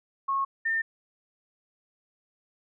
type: tone pair in turn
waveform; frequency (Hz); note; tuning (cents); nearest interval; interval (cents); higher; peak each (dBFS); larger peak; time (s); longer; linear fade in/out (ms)
sine; 1092 / 1807.1; C#6 / A6; -26 / +46; major sixth; 872; second; -24; neither; 0.28-0.45 / 0.65-0.82; neither; 10
effects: none